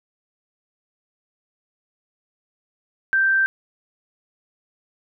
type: tone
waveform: sine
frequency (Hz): 1566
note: G6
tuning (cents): -2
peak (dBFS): -15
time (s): 3.13-3.46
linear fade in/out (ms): 0
effects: none